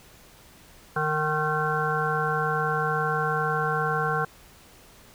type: harmonic tone with a mistuned harmonic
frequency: 153.7 Hz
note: D#3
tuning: 21 cents flat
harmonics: 1 / 3 / 5 / 7 / 9 / 10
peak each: -30 / -30 / -30 / -30 / -30 / -30 dBFS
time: 0.96-4.25 s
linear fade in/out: 5 ms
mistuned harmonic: 9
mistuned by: -15 cents
effects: pink hiss -52 dBFS RMS until 5.14 s